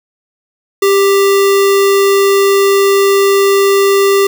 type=tone with sample-and-hold; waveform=sine; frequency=395.7 Hz; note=G4; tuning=16 cents sharp; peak=-6 dBFS; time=0.82-4.27 s; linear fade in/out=5 ms; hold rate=1575 Hz; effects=none